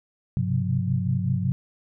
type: tone cluster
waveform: sine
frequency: 100.1 / 127.7 / 133 / 180.2 Hz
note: G2 / C3 / C3 / F#3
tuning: +37 / -42 / +29 / -45 cents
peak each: -27 dBFS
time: 0.37-1.52 s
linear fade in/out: 0 ms
effects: none